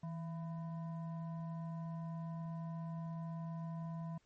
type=tone with frequency modulation; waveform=sine; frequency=163 Hz; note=E3; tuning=19 cents flat; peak=-40 dBFS; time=0.03-4.18 s; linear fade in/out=5 ms; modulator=836 Hz; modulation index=0.4; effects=pink hiss -75 dBFS RMS until 4.25 s + MP3 32 kbps